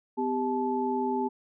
sine tone cluster, 252.5 / 395.5 / 869 Hz, B3 / G4 / A5, +39 / +15 / -22 cents, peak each -30 dBFS, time 0.17-1.29 s, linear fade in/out 20 ms, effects none

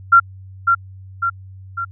sine tone with echo, 1376 Hz, F6, 26 cents flat, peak -5 dBFS, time 0.12-0.2 s, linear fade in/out 10 ms, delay 550 ms, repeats 3, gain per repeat -5 dB, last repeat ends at 1.85 s, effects added 95 Hz sine -35 dBFS peak until 1.91 s

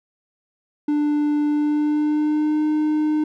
triangle tone with pitch glide, 295.8 to 305.2 Hz, D4 to D#4, +13 to -33 cents, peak -15 dBFS, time 0.88-3.24 s, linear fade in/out 5 ms, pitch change +54 cents, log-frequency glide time 1.46-2.65 s, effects none

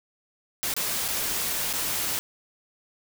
white noise with dropouts, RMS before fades -28 dBFS, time 0.63-2.19 s, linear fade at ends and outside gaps 0 ms, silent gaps 0.739-0.765 / 1.08-1.085 / 1.729-1.736 s, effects none

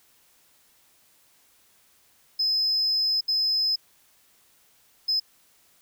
triangle tone bursts at uneven times, 5100 Hz, D#8, 42 cents sharp, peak -19 dBFS, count 3, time 2.39-3.21 / 3.28-3.76 / 5.08-5.2 s, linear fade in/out 10 ms, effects tanh soft clip ceiling -16 dBFS + white hiss -61 dBFS RMS until 5.81 s

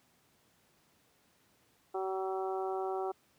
harmonic tone, 190 Hz, F#3, 46 cents sharp, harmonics 2 / 3 / 4 / 5 / 6 / 7, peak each -35 / -45 / -37 / -47 / -47 / -47 dBFS, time 1.94-3.12 s, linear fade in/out 10 ms, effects pink hiss -69 dBFS RMS until 3.38 s + high-pass 100 Hz 12 dB/octave

